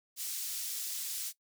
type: high-pass noise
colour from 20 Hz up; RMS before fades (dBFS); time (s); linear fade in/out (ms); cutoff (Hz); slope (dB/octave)
pink; -38; 0.16-1.33; 50; 5500; 12
effects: noise-tail reverb RT60 0.1 s tail -18 dB re dry